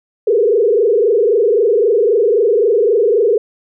sine tone with frequency modulation, 440 Hz, A4, in tune, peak -9 dBFS, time 0.27-3.38 s, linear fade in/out 5 ms, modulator 23.8 Hz, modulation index 2, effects none

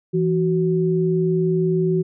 sine tone pair together, 166.3 / 372.9 Hz, E3 / F#4, +16 / +14 cents, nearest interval octave + major second, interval 1398 cents, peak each -19 dBFS, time 0.13-2.03 s, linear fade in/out 20 ms, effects none

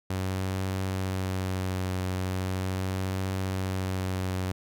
sawtooth tone with vibrato, 93.8 Hz, F#2, 24 cents sharp, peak -24 dBFS, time 0.1-4.52 s, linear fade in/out 5 ms, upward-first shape triangle, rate 0.39 Hz, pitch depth 24 cents each way, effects none

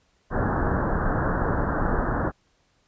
pink low-pass noise, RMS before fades -24 dBFS, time 0.3-2.32 s, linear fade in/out 50 ms, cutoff 1700 Hz, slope 96 dB/octave, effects pink hiss -66 dBFS RMS until 2.87 s + resampled to 16000 Hz

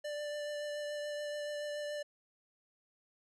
square tone with vibrato, 590 Hz, D5, 8 cents sharp, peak -38 dBFS, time 0.04-2.03 s, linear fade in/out 10 ms, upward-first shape triangle, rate 7 Hz, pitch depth 15 cents each way, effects low-pass 8000 Hz 12 dB/octave

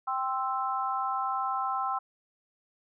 sine chord, C major, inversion second, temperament equal, 784 / 1046.5 / 1318.5 Hz, G5 / C6 / E6, 0 / 0 / 0 cents, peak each -32 / -32 / -32 dBFS, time 0.07-1.99 s, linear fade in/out 10 ms, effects none

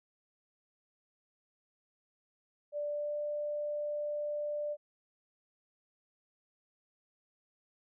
sine tone with pitch glide, 587.3 to 591.7 Hz, D5 to D5, 0 to +13 cents, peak -33 dBFS, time 2.72-4.77 s, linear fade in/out 50 ms, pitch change +13 cents, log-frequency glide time 2.88-3.17 s, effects none

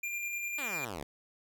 square tone with tremolo, 2394 Hz, D7, 33 cents sharp, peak -34 dBFS, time 0.03-0.85 s, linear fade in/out 5 ms, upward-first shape square, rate 10 Hz, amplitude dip 25%
5% pulse exponential sweep, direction down, 311.1 to 66.4 Hz, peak -27 dBFS, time 0.58-1.03 s, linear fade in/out 5 ms
effects none

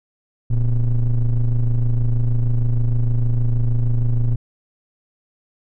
triangle ring-modulated tone, 65.41 Hz, C2, in tune, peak -9 dBFS, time 0.5-4.36 s, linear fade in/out 10 ms, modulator 52.2 Hz, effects none

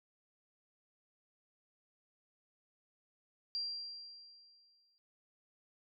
sine tone with exponential decay, 4744 Hz, D8, 17 cents sharp, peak -34 dBFS, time 3.55-4.98 s, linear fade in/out 0 ms, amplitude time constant 310 ms, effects none

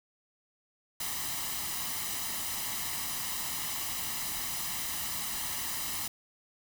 white noise with comb filter, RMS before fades -35 dBFS, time 1-6.08 s, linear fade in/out 5 ms, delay 1 ms, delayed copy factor +0.6, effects none

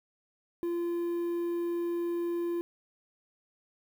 triangle tone, 343.9 Hz, F4, 27 cents flat, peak -27 dBFS, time 0.63-2.61 s, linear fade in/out 0 ms, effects 9-bit

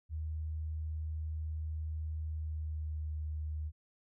sine tone with pitch glide, 78.2 to 76.81 Hz, D#2 to D#2, +9 to -22 cents, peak -35 dBFS, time 0.09-3.72 s, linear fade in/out 50 ms, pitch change -31 cents, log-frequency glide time 2.28-3.13 s, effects none

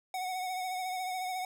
square tone with vibrato, 740 Hz, F#5, in tune, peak -34 dBFS, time 0.14-1.45 s, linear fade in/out 2 ms, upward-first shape sine, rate 14 Hz, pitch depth 33 cents each way, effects none

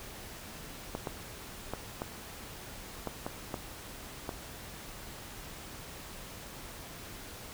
clicks, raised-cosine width 1 ms, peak -20 dBFS, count 8, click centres 0.951 / 1.072 / 1.736 / 2.019 / 3.073 / 3.265 / 3.542 / 4.292 s, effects pink hiss -46 dBFS RMS until 7.53 s

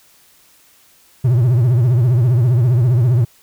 triangle tone with vibrato, 121.8 Hz, B2, 24 cents flat, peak -8 dBFS, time 1.24-3.25 s, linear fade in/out 10 ms, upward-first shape triangle, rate 15 Hz, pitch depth 190 cents each way, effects white hiss -51 dBFS RMS until 3.42 s

